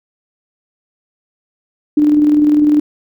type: tone with tremolo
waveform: sine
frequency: 297.7 Hz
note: D4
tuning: 24 cents sharp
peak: -6 dBFS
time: 1.97-2.8 s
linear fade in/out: 5 ms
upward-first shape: square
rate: 20 Hz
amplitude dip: 30%
effects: none